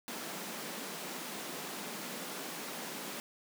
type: high-pass noise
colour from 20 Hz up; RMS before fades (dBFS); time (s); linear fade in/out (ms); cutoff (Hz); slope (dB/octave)
pink; -42; 0.08-3.2; 0; 170; 48
effects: none